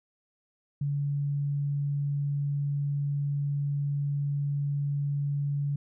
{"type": "tone", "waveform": "sine", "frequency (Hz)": 142.8, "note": "D3", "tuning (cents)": -48, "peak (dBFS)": -26, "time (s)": [0.81, 5.76], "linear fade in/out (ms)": 5, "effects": []}